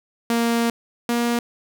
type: tone pair in turn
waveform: sawtooth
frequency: 233.1 / 237.3 Hz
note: A#3 / A#3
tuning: 0 / +31 cents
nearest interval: unison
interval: 31 cents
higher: second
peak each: -14 / -15 dBFS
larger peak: first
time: 0.3-0.7 / 1.09-1.39 s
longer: first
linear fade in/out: 2 ms
effects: none